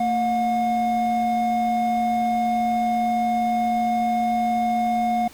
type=tone pair together; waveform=triangle; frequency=226.8 / 720 Hz; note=A#3 / F#5; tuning=-47 / -47 cents; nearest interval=octave + minor sixth; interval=2000 cents; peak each=-23 / -18 dBFS; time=0-5.28 s; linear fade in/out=5 ms; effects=pink hiss -46 dBFS RMS until 5.33 s